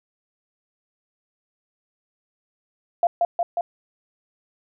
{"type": "tone with echo", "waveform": "sine", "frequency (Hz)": 690, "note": "F5", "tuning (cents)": -21, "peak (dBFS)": -14, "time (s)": [3.03, 3.07], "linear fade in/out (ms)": 2, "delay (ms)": 180, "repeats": 3, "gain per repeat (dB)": -2, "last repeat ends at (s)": 3.61, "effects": []}